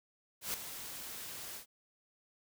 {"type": "noise with ADSR envelope", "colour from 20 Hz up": "white", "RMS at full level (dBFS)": -35, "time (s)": [0.41, 1.66], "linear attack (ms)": 130, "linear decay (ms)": 3, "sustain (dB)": -10, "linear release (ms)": 100, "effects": []}